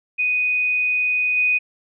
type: tone with level steps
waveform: sine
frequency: 2489 Hz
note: D#7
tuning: in tune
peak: -17 / -15 dBFS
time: 0.18-1.59 s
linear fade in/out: 20 ms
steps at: 1.36 s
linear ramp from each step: 20 ms
effects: none